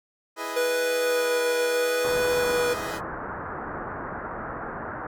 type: chord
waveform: 15% pulse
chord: E major seventh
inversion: none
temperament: equal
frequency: 329.6 / 415.3 / 493.9 / 622.3 Hz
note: E4 / G#4 / B4 / D#5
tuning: 0 / 0 / 0 / 0 cents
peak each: -30 dBFS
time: 0.36-3.01 s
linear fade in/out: 50 ms
type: tone with vibrato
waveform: square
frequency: 489.8 Hz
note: B4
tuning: 14 cents flat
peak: -23 dBFS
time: 0.56-2.74 s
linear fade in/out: 10 ms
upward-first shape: sine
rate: 0.79 Hz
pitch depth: 12 cents each way
type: low-pass noise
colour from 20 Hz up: white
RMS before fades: -34 dBFS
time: 2.04-5.07 s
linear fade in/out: 5 ms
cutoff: 1600 Hz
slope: 48 dB/octave
effects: none